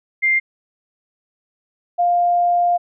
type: tone pair in turn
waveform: sine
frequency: 2102 / 701.5 Hz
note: C7 / F5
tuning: +7 / +8 cents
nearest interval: octave + perfect fifth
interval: 1899 cents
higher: first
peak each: -13 dBFS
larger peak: neither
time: 0.22-0.4 / 1.98-2.78 s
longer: second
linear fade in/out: 20 ms
effects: none